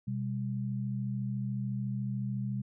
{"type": "tone pair together", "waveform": "sine", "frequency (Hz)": [126.08, 200], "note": ["B2", "G3"], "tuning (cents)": [36, 35], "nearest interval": "minor sixth", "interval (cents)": 799, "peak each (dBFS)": [-33, -35], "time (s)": [0.07, 2.62], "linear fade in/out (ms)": 10, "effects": []}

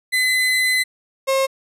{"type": "tone pair in turn", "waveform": "35% pulse", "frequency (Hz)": [2024, 536.1], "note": ["B6", "C5"], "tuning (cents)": [42, 42], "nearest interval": "octave + major seventh", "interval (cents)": 2300, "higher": "first", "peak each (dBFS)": -14, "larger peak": "neither", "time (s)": [[0.12, 0.84], [1.27, 1.47]], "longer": "first", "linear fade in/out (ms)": 20, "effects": ["resampled to 32000 Hz"]}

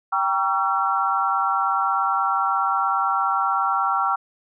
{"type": "chord", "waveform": "sine", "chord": "G diminished seventh", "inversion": "none", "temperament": "just", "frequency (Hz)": [784, 940.8, 1128.9, 1354.7], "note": ["G5", "Bb5", "Db6", "Fb6"], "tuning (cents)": [0, 16, 31, 47], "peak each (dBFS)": [-24, -27, -25, -22], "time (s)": [0.12, 4.16], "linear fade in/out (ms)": 10, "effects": []}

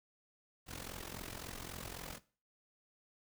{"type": "noise with amplitude modulation", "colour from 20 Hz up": "pink", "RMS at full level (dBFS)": -43, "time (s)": [0.66, 2.2], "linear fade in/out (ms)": 50, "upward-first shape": "sine", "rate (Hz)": 43.7, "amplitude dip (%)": 80, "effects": ["noise-tail reverb RT60 0.4 s tail -19 dB re dry"]}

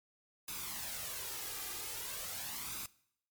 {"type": "noise with flanger", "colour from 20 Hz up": "white", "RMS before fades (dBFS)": -42, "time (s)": [0.48, 2.86], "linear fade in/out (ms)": 2, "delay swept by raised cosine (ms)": [0.8, 2.5], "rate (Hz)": 0.43, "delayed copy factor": 0.6, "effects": ["noise-tail reverb RT60 0.7 s tail -21 dB re dry", "MP3 96 kbps"]}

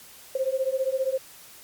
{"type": "beating tone pair", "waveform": "sine", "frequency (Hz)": [520, 535], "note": ["C5", "C5"], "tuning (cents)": [-11, 38], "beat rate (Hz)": 15, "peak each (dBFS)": -26, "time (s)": [0.35, 1.18], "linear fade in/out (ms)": 5, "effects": ["white hiss -48 dBFS RMS until 1.63 s", "MP3 96 kbps"]}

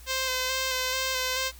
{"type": "tone with vibrato", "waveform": "5% pulse", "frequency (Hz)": 518, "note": "C5", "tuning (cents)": -17, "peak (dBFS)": -15, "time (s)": [0.06, 1.52], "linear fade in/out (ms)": 50, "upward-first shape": "square", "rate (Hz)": 2.3, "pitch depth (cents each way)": 19, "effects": ["added 60 Hz sine -46 dBFS peak until 1.59 s", "white hiss -52 dBFS RMS until 1.59 s"]}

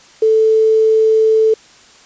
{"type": "tone with quantisation", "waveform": "sine", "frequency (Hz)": 440, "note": "A4", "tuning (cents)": 0, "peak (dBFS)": -8, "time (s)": [0.22, 1.54], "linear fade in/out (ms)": 5, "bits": 6, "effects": ["white hiss -44 dBFS RMS until 2.05 s", "resampled to 16000 Hz"]}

